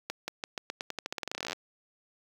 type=accelerating click train; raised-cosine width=0.2 ms; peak=-16 dBFS; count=25; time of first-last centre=0.1-1.53 s; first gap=180 ms; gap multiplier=0.88; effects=high-pass 150 Hz 12 dB/octave + 7-bit